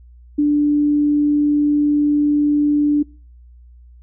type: tone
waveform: sine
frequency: 293.7 Hz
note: D4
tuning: in tune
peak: -12 dBFS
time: 0.38-3.03 s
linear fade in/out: 10 ms
effects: noise-tail reverb RT60 0.4 s tail -25 dB re dry + added 60 Hz sine -41 dBFS peak until 4.02 s